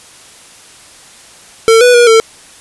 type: tone with pitch steps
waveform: square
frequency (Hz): 450.9 / 492.1 / 479.6 / 449.2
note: A4 / B4 / A#4 / A4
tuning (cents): +42 / -6 / +49 / +36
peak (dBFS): -4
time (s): 1.68-2.2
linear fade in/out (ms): 0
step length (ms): 130
effects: white hiss -38 dBFS RMS until 2.6 s + resampled to 24000 Hz